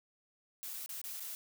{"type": "noise with dropouts", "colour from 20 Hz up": "blue", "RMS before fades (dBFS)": -43, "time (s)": [0.63, 1.35], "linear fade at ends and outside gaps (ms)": 0, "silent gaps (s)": [[0.734, 0.737], [0.861, 0.892], [1.015, 1.04], [1.198, 1.204]], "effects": []}